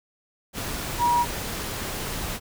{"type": "tone in noise", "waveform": "sine", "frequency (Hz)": 958, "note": "A#5", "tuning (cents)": 47, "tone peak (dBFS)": -18, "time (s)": [0.98, 1.26], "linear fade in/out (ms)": 50, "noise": "pink", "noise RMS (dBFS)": -31, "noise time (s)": [0.53, 2.4], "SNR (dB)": 10, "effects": []}